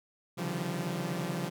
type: tone cluster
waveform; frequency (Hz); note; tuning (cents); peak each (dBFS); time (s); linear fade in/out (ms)
sawtooth; 135.1 / 144.6 / 156.5 / 172.5 / 193; C#3 / D3 / D#3 / F3 / G3; -44 / -27 / +10 / -21 / -27; -37 / -37 / -38 / -31 / -35; 0.37-1.5; 20
effects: none